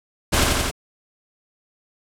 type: noise with echo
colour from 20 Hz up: pink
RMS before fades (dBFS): -17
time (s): 0.32-0.45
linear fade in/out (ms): 20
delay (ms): 88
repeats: 3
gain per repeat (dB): -2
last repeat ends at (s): 0.714
effects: low-pass 11000 Hz 12 dB/octave